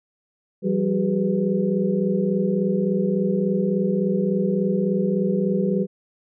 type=tone cluster; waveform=sine; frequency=170.1 / 193.6 / 378.4 / 414.9 / 494 Hz; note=F3 / G3 / F#4 / G#4 / B4; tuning=-45 / -21 / +39 / -2 / 0 cents; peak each=-28 / -21 / -26 / -28 / -27 dBFS; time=0.62-5.87 s; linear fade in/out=50 ms; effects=none